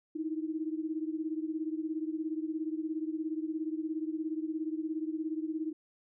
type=beating tone pair; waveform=sine; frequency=311.1 / 328.1 Hz; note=D#4 / E4; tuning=0 / -8 cents; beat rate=17 Hz; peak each=-34 / -37 dBFS; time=0.15-5.73 s; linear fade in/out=10 ms; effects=none